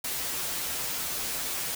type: noise with comb filter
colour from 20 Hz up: white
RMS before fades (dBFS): -32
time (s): 0.04-1.75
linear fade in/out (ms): 5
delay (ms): 9.6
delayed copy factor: -0.7
effects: none